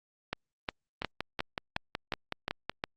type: two click trains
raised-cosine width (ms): 0.3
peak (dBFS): -16 / -15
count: 10 / 8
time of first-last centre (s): 1.02-2.696 / 0.33-2.839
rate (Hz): 5.37 / 2.79
effects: Opus 48 kbps